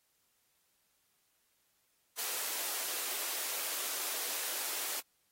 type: high-pass noise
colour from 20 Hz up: white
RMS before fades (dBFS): -37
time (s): 2.17-5.01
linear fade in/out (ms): 20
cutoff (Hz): 340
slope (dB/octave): 24
effects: white hiss -75 dBFS RMS until 5.31 s + AAC 48 kbps